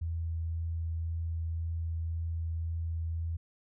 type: tone with vibrato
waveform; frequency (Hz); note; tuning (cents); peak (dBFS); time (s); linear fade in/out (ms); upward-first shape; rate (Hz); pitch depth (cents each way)
sine; 82.41; E2; 0; -31; 0.01-3.37; 10; triangle; 1.9; 10
effects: none